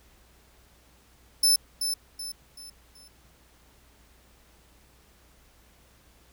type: tone with echo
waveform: 25% pulse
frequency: 5274 Hz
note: E8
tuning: in tune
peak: -13 dBFS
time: 1.43-1.56 s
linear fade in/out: 5 ms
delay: 380 ms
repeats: 4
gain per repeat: -8 dB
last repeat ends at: 3.08 s
effects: added 60 Hz sine -60 dBFS peak until 6.32 s + pink hiss -60 dBFS RMS until 6.32 s